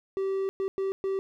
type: tone bursts at uneven times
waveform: triangle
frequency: 386.9 Hz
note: G4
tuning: 23 cents flat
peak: -24 dBFS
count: 4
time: 0.17-0.49 / 0.6-0.68 / 0.78-0.92 / 1.04-1.19 s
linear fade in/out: 0 ms
effects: none